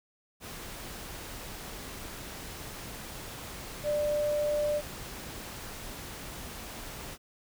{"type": "tone in noise", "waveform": "sine", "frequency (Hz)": 593, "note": "D5", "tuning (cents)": 17, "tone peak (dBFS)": -26, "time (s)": [3.83, 4.82], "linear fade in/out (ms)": 50, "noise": "pink", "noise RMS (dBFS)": -42, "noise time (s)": [0.4, 7.18], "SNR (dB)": 13, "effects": []}